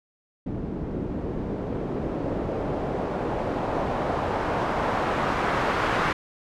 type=noise with low-pass filter sweep; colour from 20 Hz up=white; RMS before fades=-27 dBFS; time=0.46-6.13 s; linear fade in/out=5 ms; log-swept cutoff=270 to 1400 Hz; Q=1.1; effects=none